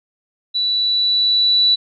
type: tone with level ramp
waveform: sine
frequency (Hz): 3951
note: B7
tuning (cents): 0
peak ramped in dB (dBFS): -16 to -10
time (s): 0.54-1.76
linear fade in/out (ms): 20
effects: none